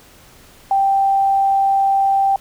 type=tone; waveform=sine; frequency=784 Hz; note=G5; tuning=in tune; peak=-12 dBFS; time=0.71-2.36 s; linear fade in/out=2 ms; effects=pink hiss -46 dBFS RMS until 2.4 s